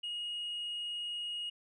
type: tone with frequency modulation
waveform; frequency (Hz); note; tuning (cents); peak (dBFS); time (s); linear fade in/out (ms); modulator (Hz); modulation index
sine; 2878; F#7; -49; -34; 0.03-1.5; 10; 21.3; 0.26
effects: tanh soft clip ceiling -34 dBFS